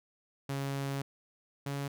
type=tone pair in turn; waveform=sawtooth; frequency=138.2 / 140.45 Hz; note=C#3 / C#3; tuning=-5 / +23 cents; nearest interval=unison; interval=28 cents; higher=second; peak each=-29 / -30 dBFS; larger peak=first; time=0.49-1.02 / 1.66-1.88 s; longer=first; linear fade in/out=5 ms; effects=none